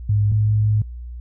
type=tone pair in turn; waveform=sine; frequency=103.83 / 106.44 Hz; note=G#2 / G#2; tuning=0 / +43 cents; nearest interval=unison; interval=43 cents; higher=second; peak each=-14 dBFS; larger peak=neither; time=0.09-0.32 / 0.32-0.82 s; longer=second; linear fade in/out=5 ms; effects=added 60 Hz sine -30 dBFS peak until 1.2 s